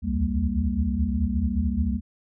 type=tone cluster; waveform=sine; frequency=66.1 / 75.1 / 80.1 / 198 / 231.5 Hz; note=C2 / D2 / E2 / G3 / A#3; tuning=+18 / +39 / -49 / +18 / -12 cents; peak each=-28 dBFS; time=0.02-2.01 s; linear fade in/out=50 ms; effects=none